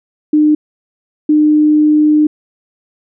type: tone pair in turn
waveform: sine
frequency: 302.8 / 302.8 Hz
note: D#4 / D#4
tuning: -47 / -47 cents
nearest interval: unison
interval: 0 cents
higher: neither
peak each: -6 dBFS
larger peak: neither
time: 0.33-0.55 / 1.29-2.27 s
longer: second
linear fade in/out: 5 ms
effects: none